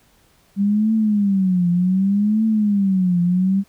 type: tone with vibrato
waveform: sine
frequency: 196.4 Hz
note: G3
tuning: 4 cents sharp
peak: -14 dBFS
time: 0.56-3.64 s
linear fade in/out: 50 ms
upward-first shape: triangle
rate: 0.66 Hz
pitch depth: 220 cents each way
effects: pink hiss -57 dBFS RMS until 3.68 s